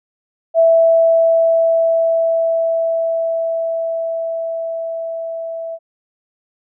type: tone with level ramp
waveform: sine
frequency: 659.3 Hz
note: E5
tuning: in tune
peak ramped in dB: -7 to -23 dBFS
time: 0.54-5.79 s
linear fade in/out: 50 ms
effects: none